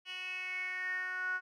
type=tone with band-pass filter sweep; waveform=10% pulse; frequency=368 Hz; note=F#4; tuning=9 cents flat; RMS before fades=-38 dBFS; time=0.05-1.41 s; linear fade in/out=50 ms; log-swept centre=3000 to 1400 Hz; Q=8.1; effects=none